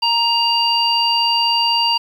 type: harmonic tone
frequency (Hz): 936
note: A#5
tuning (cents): +7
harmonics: 1 / 3 / 5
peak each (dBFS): -18 / -18 / -18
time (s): 0.02-1.98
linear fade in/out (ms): 10
effects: 7-bit